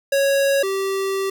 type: tone pair in turn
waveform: square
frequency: 553 / 388.3 Hz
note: C#5 / G4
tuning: -4 / -16 cents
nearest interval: tritone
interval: 612 cents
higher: first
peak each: -16 / -21 dBFS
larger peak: first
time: 0.12-0.63 / 0.63-1.3 s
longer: second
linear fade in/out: 5 ms
effects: none